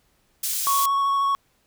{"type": "high-pass noise", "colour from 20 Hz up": "pink", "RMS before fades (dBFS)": -26, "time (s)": [0.43, 0.86], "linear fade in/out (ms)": 5, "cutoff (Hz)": 6400, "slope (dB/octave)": 12}
{"type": "tone with vibrato", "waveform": "triangle", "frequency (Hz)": 1109, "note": "C#6", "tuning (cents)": 0, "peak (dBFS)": -17, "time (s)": [0.67, 1.35], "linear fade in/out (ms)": 0, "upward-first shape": "square", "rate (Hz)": 13, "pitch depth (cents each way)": 8}
{"effects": ["pink hiss -65 dBFS RMS until 1.66 s"]}